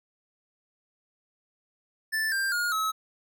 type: tone with pitch steps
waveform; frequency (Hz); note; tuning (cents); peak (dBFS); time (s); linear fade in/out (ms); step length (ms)
square; 1760 / 1586.2 / 1429.6 / 1288.4; A6 / G6 / F6 / E6; 0 / +20 / +40 / -40; -26; 2.12-2.92; 20; 200
effects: none